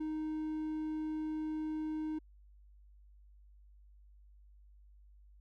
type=tone; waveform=triangle; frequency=310.6 Hz; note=D#4; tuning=3 cents flat; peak=-33 dBFS; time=0-2.19 s; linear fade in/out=10 ms; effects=added 50 Hz sine -57 dBFS peak until 5.4 s